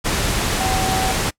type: tone in noise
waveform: sine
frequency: 758 Hz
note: F#5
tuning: 42 cents sharp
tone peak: -21 dBFS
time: 0.59-1.13 s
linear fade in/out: 20 ms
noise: pink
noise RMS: -20 dBFS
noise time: 0.04-1.31 s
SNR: -4 dB
effects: noise-tail reverb RT60 0.1 s tail -24 dB re dry + low-pass 11000 Hz 12 dB/octave